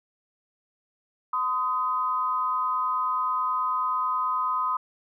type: tone pair together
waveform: sine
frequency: 1023 / 1252.3 Hz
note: C6 / D#6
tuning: -39 / +11 cents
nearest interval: major third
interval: 350 cents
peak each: -26 dBFS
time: 1.33-4.77 s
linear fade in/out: 5 ms
effects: none